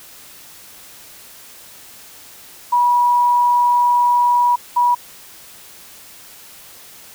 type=tone pair in turn; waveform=sine; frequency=970 / 970 Hz; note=B5 / B5; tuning=-31 / -31 cents; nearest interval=unison; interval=0 cents; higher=neither; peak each=-11 dBFS; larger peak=neither; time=2.72-4.56 / 4.76-4.95 s; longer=first; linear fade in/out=10 ms; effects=white hiss -41 dBFS RMS until 7.14 s